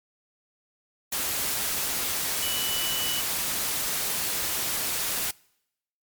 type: tone in noise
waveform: sine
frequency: 2962 Hz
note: F#7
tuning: 1 cent sharp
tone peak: -30 dBFS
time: 2.42-3.21 s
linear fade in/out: 5 ms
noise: white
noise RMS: -28 dBFS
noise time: 1.12-5.31 s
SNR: -5 dB
effects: noise-tail reverb RT60 0.8 s tail -25 dB re dry + MP3 96 kbps